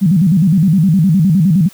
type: tone with vibrato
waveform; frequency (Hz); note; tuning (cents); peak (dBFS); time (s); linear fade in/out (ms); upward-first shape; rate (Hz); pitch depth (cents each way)
sine; 175.1; F3; +5; -7; 0.01-1.69; 20; square; 9.7; 190
effects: white hiss -42 dBFS RMS until 1.73 s